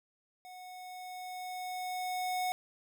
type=tone with level ramp; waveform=square; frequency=734 Hz; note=F#5; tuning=14 cents flat; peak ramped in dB=-48 to -31 dBFS; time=0.45-2.52 s; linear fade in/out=0 ms; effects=none